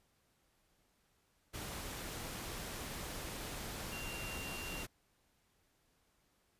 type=tone in noise; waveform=sine; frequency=2769 Hz; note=F7; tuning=15 cents flat; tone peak=-46 dBFS; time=3.91-4.84 s; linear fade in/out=20 ms; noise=pink; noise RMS=-44 dBFS; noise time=1.53-4.87 s; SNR=-5 dB; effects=pink hiss -75 dBFS RMS until 6.59 s + resampled to 32000 Hz